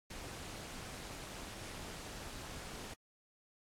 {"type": "noise with amplitude modulation", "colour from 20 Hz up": "pink", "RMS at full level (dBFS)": -44, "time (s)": [0.1, 2.94], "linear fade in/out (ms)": 5, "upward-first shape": "sine", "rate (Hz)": 225, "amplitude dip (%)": 60, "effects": ["low-pass 10000 Hz 12 dB/octave", "AAC 64 kbps"]}